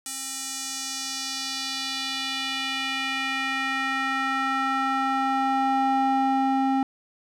square tone with band-pass filter sweep, 267.5 Hz, C4, 38 cents sharp, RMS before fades -26 dBFS, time 0.06-6.83 s, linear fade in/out 2 ms, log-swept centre 8500 to 570 Hz, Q 1.8, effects none

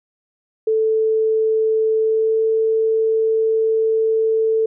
sine tone with pitch glide, 440 to 443.6 Hz, A4 to A4, 0 to +14 cents, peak -14 dBFS, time 0.67-4.66 s, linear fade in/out 5 ms, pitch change +14 cents, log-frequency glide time 2-2.41 s, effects none

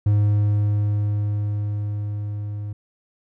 triangle tone with level ramp, 103.7 Hz, G#2, 2 cents flat, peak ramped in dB -12 to -25 dBFS, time 0.06-2.73 s, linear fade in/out 5 ms, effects none

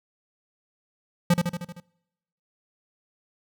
square tone with echo, 174.61 Hz, F3, in tune, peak -16 dBFS, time 1.3-1.34 s, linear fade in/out 5 ms, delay 77 ms, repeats 6, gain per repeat -4 dB, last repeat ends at 1.802 s, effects noise-tail reverb RT60 0.9 s tail -25 dB re dry

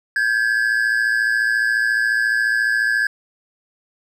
triangle tone pair together, 1582 / 1696.3 Hz, G6 / G#6, +15 / +36 cents, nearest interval minor second, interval 121 cents, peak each -17 dBFS, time 0.16-3.07 s, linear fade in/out 2 ms, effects none

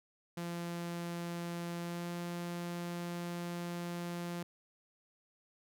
sawtooth tone with pitch glide, 171.8 to 173.4 Hz, F3 to F3, -28 to -12 cents, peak -34 dBFS, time 0.37-4.43 s, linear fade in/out 5 ms, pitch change +16 cents, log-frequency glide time 1.81-2.11 s, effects none

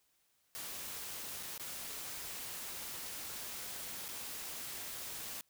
white noise with dropouts, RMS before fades -44 dBFS, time 0.55-5.41 s, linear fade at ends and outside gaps 0 ms, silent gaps 1.428-1.432 / 1.578-1.597 / 4.082-4.087 s, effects white hiss -75 dBFS RMS until 5.49 s

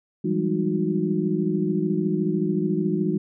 sine tone cluster, 165.2 / 190.4 / 204.1 / 310.2 / 364.3 Hz, E3 / F#3 / G#3 / D#4 / F#4, +4 / +50 / -30 / -5 / -27 cents, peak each -27 dBFS, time 0.24-3.18 s, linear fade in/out 10 ms, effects none

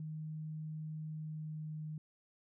sine tone with pitch glide, 155.56 to 154.31 Hz, D#3 to D#3, 0 to -14 cents, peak -40 dBFS, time 0-1.98 s, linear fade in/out 2 ms, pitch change -14 cents, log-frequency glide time 1.09-1.87 s, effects none

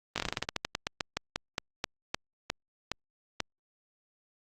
slowing click train, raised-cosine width 0.2 ms, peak -12 dBFS, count 23, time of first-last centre 0.16-3.403 s, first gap 18 ms, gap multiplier 1.17, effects Opus 24 kbps

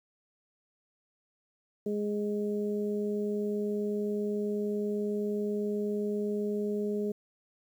harmonic tone, 207.7 Hz, G#3, in tune, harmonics 1 / 2 / 3, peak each -32 / -31 / -44 dBFS, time 1.86-7.12 s, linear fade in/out 5 ms, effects 10-bit

